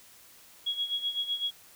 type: tone with tremolo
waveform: sine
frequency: 3322 Hz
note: G#7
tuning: in tune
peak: -26 dBFS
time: 0.66-1.51 s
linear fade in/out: 10 ms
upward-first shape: sine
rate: 7.9 Hz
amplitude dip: 75%
effects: white hiss -55 dBFS RMS until 1.75 s